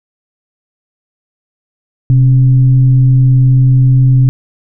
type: tone with frequency modulation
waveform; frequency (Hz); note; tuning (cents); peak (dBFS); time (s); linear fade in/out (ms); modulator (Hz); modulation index
sine; 128.4; C3; -32; -4; 2.1-4.29; 0; 148; 0.27
effects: none